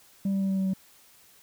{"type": "tone with pitch steps", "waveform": "sine", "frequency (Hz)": [196, 194.76, 193.53, 192.3, 191.08, 189.87], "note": ["G3", "G3", "G3", "G3", "G3", "F#3"], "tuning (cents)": [0, -11, -22, -33, -44, 45], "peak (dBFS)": -21, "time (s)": [0.25, 0.736], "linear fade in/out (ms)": 5, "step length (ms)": 81, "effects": ["tanh soft clip ceiling -23 dBFS", "white hiss -57 dBFS RMS until 1.42 s"]}